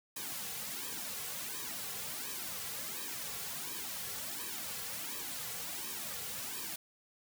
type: noise with flanger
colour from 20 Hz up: white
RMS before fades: -41 dBFS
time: 0.16-6.76 s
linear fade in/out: 5 ms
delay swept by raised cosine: 1.4 to 3.3 ms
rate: 1.4 Hz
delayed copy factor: -0.95
effects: none